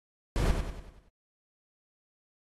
brown noise with echo, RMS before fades -26 dBFS, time 0.36-0.51 s, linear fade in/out 0 ms, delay 96 ms, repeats 6, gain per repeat -6 dB, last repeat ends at 1.086 s, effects AAC 32 kbps

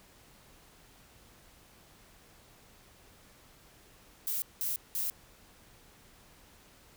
violet noise bursts, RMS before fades -33 dBFS, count 3, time 4.27-5.1 s, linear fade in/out 0 ms, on 150 ms, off 190 ms, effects pink hiss -59 dBFS RMS until 6.96 s

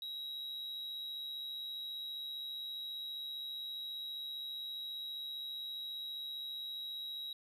triangle tone with amplitude modulation, 3848 Hz, B7, 46 cents flat, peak -37 dBFS, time 0.02-7.33 s, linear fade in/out 2 ms, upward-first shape sine, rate 135 Hz, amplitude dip 45%, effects resampled to 32000 Hz

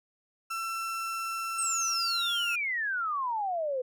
35% pulse tone with pitch glide, 1342 to 1398.2 Hz, E6 to F6, +31 to +2 cents, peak -30 dBFS, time 0.5-2.56 s, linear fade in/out 10 ms, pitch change +71 cents, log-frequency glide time 1.87-2.36 s
sine exponential sweep, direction down, 8600 to 493.9 Hz, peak -28 dBFS, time 1.58-3.82 s, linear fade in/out 10 ms
effects none

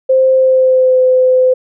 sine tone with pitch glide, 523.3 to 511.6 Hz, C5 to C5, 0 to -39 cents, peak -6 dBFS, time 0.09-1.54 s, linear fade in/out 10 ms, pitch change -39 cents, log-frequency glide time 0.34-1 s, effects none

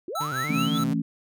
sine linear sweep, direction up, 309.3 to 3512 Hz, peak -30 dBFS, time 0.08-0.78 s, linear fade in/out 2 ms
square tone with tremolo, 1318.5 Hz, E6, in tune, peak -27 dBFS, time 0.15-0.84 s, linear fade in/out 5 ms, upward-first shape sine, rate 4.9 Hz, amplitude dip 80%
sawtooth tone with vibrato, 139.4 Hz, C#3, 10 cents sharp, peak -28 dBFS, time 0.2-0.94 s, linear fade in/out 10 ms, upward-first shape square, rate 4.2 Hz, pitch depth 130 cents each way
sine chord, A major, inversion second, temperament equal with one note detuned, 164.81 / 221.8 / 277.2 Hz, E3 / A3 / C#4, 0 / +14 / 0 cents, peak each -27 dBFS, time 0.49-1.02 s, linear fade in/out 10 ms
effects none

